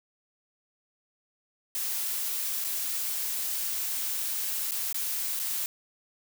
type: noise with dropouts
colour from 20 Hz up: blue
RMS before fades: -31 dBFS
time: 1.75-5.66 s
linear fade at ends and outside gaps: 1 ms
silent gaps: 2.642-2.646 / 4.71-4.718 / 4.927-4.944 / 5.393-5.397 s
effects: none